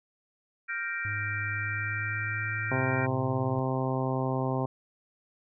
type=chord; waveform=sine; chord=G minor seventh; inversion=third; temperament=equal; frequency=1396.9 / 1568 / 1864.7 / 2349 Hz; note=F6 / G6 / Bb6 / D7; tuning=0 / 0 / 0 / 0 cents; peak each=-36 dBFS; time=0.68-3.07 s; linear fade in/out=20 ms
type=tone with pitch glide; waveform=triangle; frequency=103.83 to 112.58 Hz; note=G#2 to A2; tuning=0 to +40 cents; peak=-32 dBFS; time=1.05-3.59 s; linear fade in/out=0 ms; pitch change=+140 cents; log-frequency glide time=1.52-3.3 s
type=harmonic tone; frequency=130.81 Hz; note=C3; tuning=in tune; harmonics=1 / 2 / 3 / 4 / 5 / 6 / 7 / 8; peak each=-30 / -33 / -35 / -36 / -37 / -38 / -38 / -39 dBFS; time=2.71-4.66 s; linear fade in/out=5 ms
effects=none